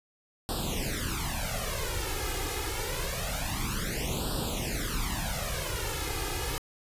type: noise with flanger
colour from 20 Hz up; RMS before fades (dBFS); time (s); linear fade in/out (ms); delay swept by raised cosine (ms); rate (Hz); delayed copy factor
pink; -32; 0.49-6.58; 0; 0.23 to 2.43; 0.26; +1
effects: resampled to 32000 Hz